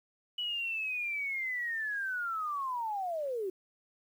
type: linear sweep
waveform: sine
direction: down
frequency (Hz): 2960 to 360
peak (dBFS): -32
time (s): 0.38-3.5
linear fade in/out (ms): 5
effects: 10-bit